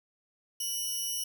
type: tone pair together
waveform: 15% pulse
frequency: 2969 / 5601 Hz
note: F#7 / F8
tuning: +5 / +4 cents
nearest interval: major seventh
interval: 1099 cents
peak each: -28 / -28 dBFS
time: 0.6-1.24 s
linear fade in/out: 5 ms
effects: none